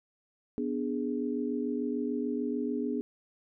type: chord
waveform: sine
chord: G# diminished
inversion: first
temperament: equal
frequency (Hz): 246.9 / 293.7 / 415.3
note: B3 / D4 / G#4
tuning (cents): 0 / 0 / 0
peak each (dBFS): -32 / -34 / -35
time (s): 0.58-3.01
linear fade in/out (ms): 0
effects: none